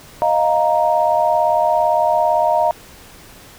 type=chord; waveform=sine; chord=Eb suspended second; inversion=none; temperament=just; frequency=622.3 / 700 / 933.4 Hz; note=Eb5 / F5 / Bb5; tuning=0 / +4 / +2 cents; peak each=-17 dBFS; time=0.22-2.71 s; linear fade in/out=0 ms; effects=pink hiss -42 dBFS RMS until 3.58 s